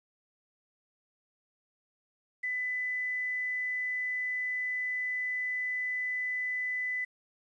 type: tone with quantisation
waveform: sine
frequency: 2000 Hz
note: B6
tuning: 21 cents sharp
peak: -30 dBFS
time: 2.43-7.05 s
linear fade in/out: 10 ms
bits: 10
effects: resampled to 22050 Hz